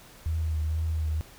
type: tone with vibrato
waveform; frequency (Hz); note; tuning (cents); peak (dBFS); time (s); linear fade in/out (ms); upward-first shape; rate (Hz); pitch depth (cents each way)
sine; 79.1; D#2; +29; -25; 0.26-1.21; 0; triangle; 2.1; 43
effects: pink hiss -51 dBFS RMS until 1.38 s